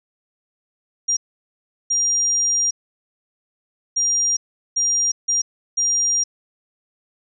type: tone bursts at uneven times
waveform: sine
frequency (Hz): 5700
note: F8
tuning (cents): +34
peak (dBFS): -16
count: 6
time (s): 1.08-1.17 / 1.9-2.71 / 3.96-4.37 / 4.76-5.12 / 5.28-5.42 / 5.77-6.24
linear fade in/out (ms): 10
effects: none